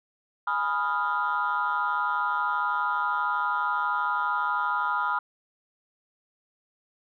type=chord; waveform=sine; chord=F half-diminished seventh; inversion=first; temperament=equal; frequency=830.6 / 987.8 / 1244.5 / 1396.9 Hz; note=Ab5 / Cb6 / Eb6 / F6; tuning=0 / 0 / 0 / 0 cents; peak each=-32 / -28 / -28 / -28 dBFS; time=0.47-5.19 s; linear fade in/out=5 ms; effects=tanh soft clip ceiling -17 dBFS